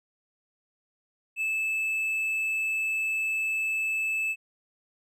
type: tone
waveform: triangle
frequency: 2620 Hz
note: E7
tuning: 11 cents flat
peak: -24 dBFS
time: 1.36-4.36 s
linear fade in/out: 50 ms
effects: none